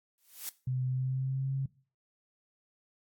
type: noise with exponential growth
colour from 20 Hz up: blue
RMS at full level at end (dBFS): -34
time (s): 0.18-0.49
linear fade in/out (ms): 0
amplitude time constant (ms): 66
type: tone with pitch glide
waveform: sine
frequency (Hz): 128.2 to 135.12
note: C3 to C#3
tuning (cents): -35 to -44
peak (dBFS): -29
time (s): 0.67-1.66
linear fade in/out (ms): 5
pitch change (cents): +91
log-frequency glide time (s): 0.87-1.53
effects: noise-tail reverb RT60 0.4 s tail -20 dB re dry + AAC 64 kbps